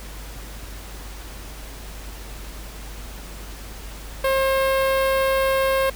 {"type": "tone with notch filter", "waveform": "sawtooth", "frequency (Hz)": 535, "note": "C5", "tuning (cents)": 38, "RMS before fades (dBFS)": -20, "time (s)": [4.24, 5.9], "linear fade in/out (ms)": 5, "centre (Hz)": 6600, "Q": 0.69, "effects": ["added 50 Hz sine -35 dBFS peak until 5.95 s", "pink hiss -40 dBFS RMS until 5.95 s"]}